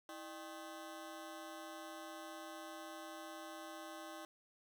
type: ring-modulated tone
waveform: 20% pulse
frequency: 466.2 Hz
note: A#4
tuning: in tune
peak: -40 dBFS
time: 0.09-4.25 s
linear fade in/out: 0 ms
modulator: 141 Hz
effects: none